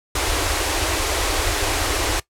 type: band-stop noise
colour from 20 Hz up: pink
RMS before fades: -21 dBFS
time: 0.15-2.2 s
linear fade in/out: 5 ms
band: 100 to 280 Hz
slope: 96 dB/octave
effects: noise-tail reverb RT60 0.1 s tail -19 dB re dry + low-pass 11000 Hz 12 dB/octave